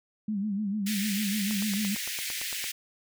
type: tone with vibrato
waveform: sine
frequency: 204.8 Hz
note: G#3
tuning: 24 cents flat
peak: -27 dBFS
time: 0.28-1.95 s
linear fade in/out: 5 ms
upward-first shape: sine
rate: 6.7 Hz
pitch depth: 97 cents each way
type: high-pass noise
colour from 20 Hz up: pink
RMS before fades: -34 dBFS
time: 0.86-2.72 s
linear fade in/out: 10 ms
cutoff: 1800 Hz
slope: 48 dB/octave
type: click train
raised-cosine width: 0.5 ms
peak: -26 dBFS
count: 11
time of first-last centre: 1.51-2.641 s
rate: 8.84 Hz
effects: none